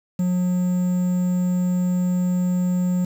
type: tone with quantisation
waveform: triangle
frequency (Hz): 180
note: F#3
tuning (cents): -47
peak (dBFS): -16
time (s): 0.19-3.05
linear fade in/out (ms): 5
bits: 7
effects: none